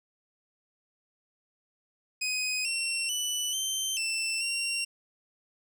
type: tone with pitch steps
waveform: 20% pulse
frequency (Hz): 2508 / 2721 / 2975 / 3113 / 2675 / 2753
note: D#7 / F7 / F#7 / G7 / E7 / F7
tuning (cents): +13 / -46 / +9 / -13 / +25 / -25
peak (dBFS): -23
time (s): 2.21-4.85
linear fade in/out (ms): 10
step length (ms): 440
effects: none